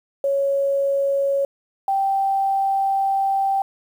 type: tone pair in turn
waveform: sine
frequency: 554.4 / 781.8 Hz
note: C#5 / G5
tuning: 0 / -5 cents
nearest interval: tritone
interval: 595 cents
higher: second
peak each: -17 dBFS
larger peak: neither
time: 0.24-1.45 / 1.88-3.62 s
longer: second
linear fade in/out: 2 ms
effects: 8-bit